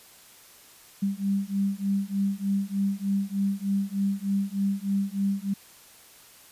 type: beating tone pair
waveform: sine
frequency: 196 / 199.3 Hz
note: G3 / G3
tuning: 0 / +29 cents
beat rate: 3.3 Hz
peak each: -27 dBFS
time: 1.02-5.54 s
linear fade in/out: 10 ms
effects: white hiss -52 dBFS RMS until 6.51 s + resampled to 32000 Hz